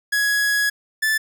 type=tone pair in turn; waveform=45% pulse; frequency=1672 / 1750.6 Hz; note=G#6 / A6; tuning=+11 / -9 cents; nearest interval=minor second; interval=80 cents; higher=second; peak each=-17 dBFS; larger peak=neither; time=0.12-0.7 / 1.02-1.18 s; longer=first; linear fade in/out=10 ms; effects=none